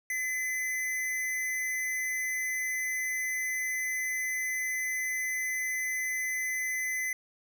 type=tone with amplitude modulation; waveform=square; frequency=2027 Hz; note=B6; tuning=45 cents sharp; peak=-29 dBFS; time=0.1-7.13 s; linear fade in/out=2 ms; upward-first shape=sine; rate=278 Hz; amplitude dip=30%; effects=none

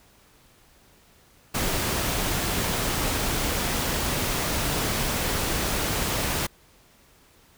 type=noise; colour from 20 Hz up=pink; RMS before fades=-26 dBFS; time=1.54-6.47 s; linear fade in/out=10 ms; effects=pink hiss -57 dBFS RMS until 7.57 s

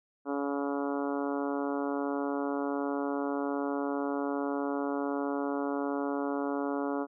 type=harmonic tone; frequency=141.3 Hz; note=C#3; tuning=34 cents sharp; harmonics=2 / 3 / 4 / 5 / 6 / 7 / 8 / 9 / 10; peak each=-32 / -36 / -38 / -40 / -42 / -43 / -44 / -45 / -46 dBFS; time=0.25-7.07 s; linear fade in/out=50 ms; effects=none

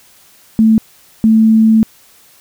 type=tone pair in turn; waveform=sine; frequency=221.1 / 221.1 Hz; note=A3 / A3; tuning=+9 / +9 cents; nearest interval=unison; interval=0 cents; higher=neither; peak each=-5 dBFS; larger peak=neither; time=0.59-0.78 / 1.24-1.83 s; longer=second; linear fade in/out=0 ms; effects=white hiss -46 dBFS RMS until 2.4 s

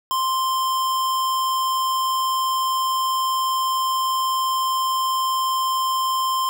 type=tone; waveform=square; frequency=1046.5 Hz; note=C6; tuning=in tune; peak=-20 dBFS; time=0.11-6.49 s; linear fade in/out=0 ms; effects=none

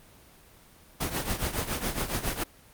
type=noise with tremolo; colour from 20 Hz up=pink; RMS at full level=-27 dBFS; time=1-2.44 s; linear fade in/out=10 ms; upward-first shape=triangle; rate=7.2 Hz; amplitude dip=80%; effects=pink hiss -55 dBFS RMS until 2.73 s + Opus 24 kbps

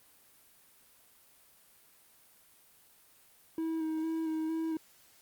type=tone with vibrato; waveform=triangle; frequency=320.1 Hz; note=D#4; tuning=49 cents sharp; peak=-29 dBFS; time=3.58-4.77 s; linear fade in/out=2 ms; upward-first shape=square; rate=2.2 Hz; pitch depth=19 cents each way; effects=white hiss -62 dBFS RMS until 5.21 s + Opus 32 kbps

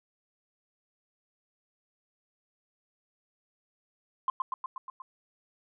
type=tone with echo; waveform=sine; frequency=1046.5 Hz; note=C6; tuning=in tune; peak=-23 dBFS; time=4.28-4.3 s; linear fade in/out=2 ms; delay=120 ms; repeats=6; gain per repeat=-3 dB; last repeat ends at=5.02 s; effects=tanh soft clip ceiling -19 dBFS

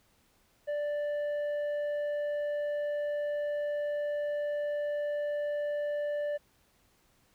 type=tone with tanh clipping; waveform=triangle; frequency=587.3 Hz; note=D5; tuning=in tune; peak=-31 dBFS; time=0.67-6.38 s; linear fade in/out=20 ms; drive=10 dB; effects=pink hiss -68 dBFS RMS until 7.34 s

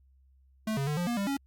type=tone with pitch steps; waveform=square; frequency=218 / 137.8 / 149.1 / 175.6 / 238 / 199.1 / 277.4 Hz; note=A3 / C#3 / D3 / F3 / A#3 / G3 / C#4; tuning=-16 / -10 / +27 / +10 / +36 / +27 / +1 cents; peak=-29 dBFS; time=0.67-1.37 s; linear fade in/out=5 ms; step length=100 ms; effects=added 66 Hz sine -59 dBFS peak until 1.46 s + Opus 48 kbps

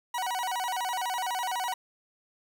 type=tone with vibrato; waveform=40% pulse; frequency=848 Hz; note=G#5; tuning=36 cents sharp; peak=-28 dBFS; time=0.14-1.74 s; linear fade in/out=5 ms; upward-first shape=square; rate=12 Hz; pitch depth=220 cents each way; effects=none

